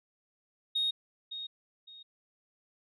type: tone with echo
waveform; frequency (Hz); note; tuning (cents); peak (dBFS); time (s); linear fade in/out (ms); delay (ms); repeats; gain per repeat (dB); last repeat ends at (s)
sine; 3729; A#7; 0; -26; 0.75-0.91; 10; 560; 2; -11; 2.03
effects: tanh soft clip ceiling -23 dBFS

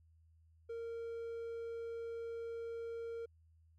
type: tone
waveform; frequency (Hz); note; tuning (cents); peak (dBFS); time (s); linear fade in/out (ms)
triangle; 462; A#4; -16; -39; 0.69-3.26; 10
effects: added 81 Hz sine -64 dBFS peak until 3.78 s

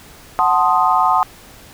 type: chord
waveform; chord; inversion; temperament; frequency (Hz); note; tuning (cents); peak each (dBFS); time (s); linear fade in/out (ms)
sine; F# diminished seventh; none; equal; 740 / 880 / 1046.5 / 1244.5; F#5 / A5 / C6 / Eb6; 0 / 0 / 0 / 0; -17; 0.39-1.23; 0
effects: pink hiss -42 dBFS RMS until 1.73 s

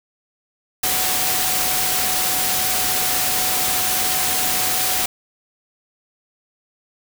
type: tone in noise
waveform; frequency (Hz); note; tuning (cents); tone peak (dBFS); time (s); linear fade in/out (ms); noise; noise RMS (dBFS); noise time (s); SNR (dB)
sine; 744; F#5; +9; -29; 0.83-5.06; 5; white; -20; 0.83-5.06; -12
effects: none

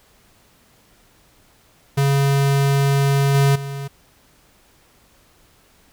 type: tone with level steps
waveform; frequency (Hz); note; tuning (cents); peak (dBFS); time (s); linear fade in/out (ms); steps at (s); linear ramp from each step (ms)
square; 139.1; C#3; +6; -15 / -13 / -27; 1.97-3.88; 10; 3.34 / 3.55; 10
effects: pink hiss -55 dBFS RMS until 5.92 s

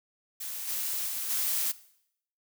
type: noise with level steps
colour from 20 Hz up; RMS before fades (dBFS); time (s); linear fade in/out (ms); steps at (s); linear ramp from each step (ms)
blue; -37 / -32 / -34 / -29; 0.4-1.72; 10; 0.67 / 1.07 / 1.29; 20
effects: noise-tail reverb RT60 0.7 s tail -18 dB re dry

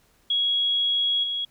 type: tone with level steps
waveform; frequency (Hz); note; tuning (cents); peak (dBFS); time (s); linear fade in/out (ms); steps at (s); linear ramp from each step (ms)
sine; 3322; G#7; 0; -20 / -25; 0.3-1.45; 5; 1.23; 10
effects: pink hiss -62 dBFS RMS until 1.5 s

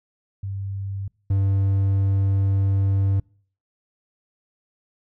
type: tone pair in turn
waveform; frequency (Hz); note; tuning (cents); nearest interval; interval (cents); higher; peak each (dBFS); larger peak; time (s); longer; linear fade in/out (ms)
sine / triangle; 98.1 / 97.72; G2 / G2; +2 / -5; unison; 7; first; -26 / -15; second; 0.43-1.08 / 1.3-3.2; second; 5
effects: noise-tail reverb RT60 0.5 s tail -26 dB re dry

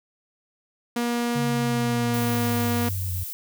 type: tone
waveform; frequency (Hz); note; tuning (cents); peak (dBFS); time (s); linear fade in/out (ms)
sawtooth; 238.3; A#3; +38; -19; 0.96-2.89; 5
type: exponential sweep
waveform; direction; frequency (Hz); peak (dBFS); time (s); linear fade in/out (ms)
sine; down; 142.9 to 88.4; -26; 1.35-3.24; 10
type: noise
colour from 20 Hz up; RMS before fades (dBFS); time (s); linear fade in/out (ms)
violet; -34; 2.14-3.33; 0
effects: none

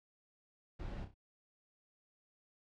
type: noise with echo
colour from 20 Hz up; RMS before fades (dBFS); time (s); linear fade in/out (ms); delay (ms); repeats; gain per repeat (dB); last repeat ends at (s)
brown; -43; 0.79-1.05; 10; 31; 3; -8; 1.143
effects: low-pass 4000 Hz 12 dB/octave

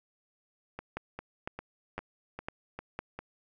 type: two click trains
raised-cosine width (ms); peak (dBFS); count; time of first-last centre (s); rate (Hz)
0.5; -20 / -24; 5 / 7; 0.97-2.99 / 0.79-3.19; 1.98 / 2.5
effects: none

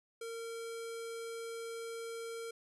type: tone with low-pass filter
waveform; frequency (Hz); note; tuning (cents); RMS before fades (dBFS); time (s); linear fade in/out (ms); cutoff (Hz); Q
square; 459.1; A#4; -26; -43; 0.21-2.51; 5; 9900; 1.7
effects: none

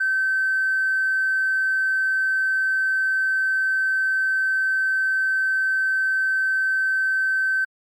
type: tone with tanh clipping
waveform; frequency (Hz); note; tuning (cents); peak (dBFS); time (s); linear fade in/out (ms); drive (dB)
triangle; 1542; G6; -29; -18; 0-7.65; 10; 1
effects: Opus 48 kbps

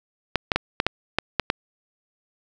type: clicks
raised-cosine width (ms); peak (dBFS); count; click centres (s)
0.3; -3; 8; 0.357 / 0.518 / 0.56 / 0.801 / 0.866 / 1.186 / 1.397 / 1.501
effects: none

